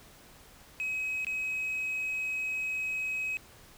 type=tone with dropouts; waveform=triangle; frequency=2544 Hz; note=D#7; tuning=38 cents sharp; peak=-28 dBFS; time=0.8-3.37 s; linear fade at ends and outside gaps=0 ms; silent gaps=1.247-1.268 s; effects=tanh soft clip ceiling -25 dBFS + pink hiss -55 dBFS RMS until 3.77 s